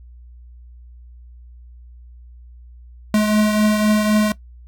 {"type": "beating tone pair", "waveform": "square", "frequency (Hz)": [212.1, 216], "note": ["G#3", "A3"], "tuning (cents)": [37, -32], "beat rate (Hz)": 3.9, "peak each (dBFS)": [-15, -24], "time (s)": [3.14, 4.32], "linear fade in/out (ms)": 2, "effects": ["noise-tail reverb RT60 0.1 s tail -18 dB re dry", "added 60 Hz sine -39 dBFS peak until 4.67 s"]}